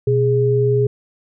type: tone pair together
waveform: sine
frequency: 123.6 / 413.7 Hz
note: B2 / G#4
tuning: +2 / -7 cents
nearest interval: octave + major sixth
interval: 2091 cents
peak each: -16 / -15 dBFS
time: 0.07-0.87 s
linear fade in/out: 5 ms
effects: none